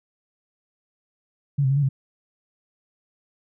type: tone with pitch steps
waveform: sine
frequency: 141.7 / 131.9 / 137.8 / 144.8 / 134.7 Hz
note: C#3 / C3 / C#3 / D3 / C#3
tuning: +38 / +14 / -10 / -24 / -49 cents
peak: -17 dBFS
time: 1.58-1.89 s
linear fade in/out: 10 ms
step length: 62 ms
effects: none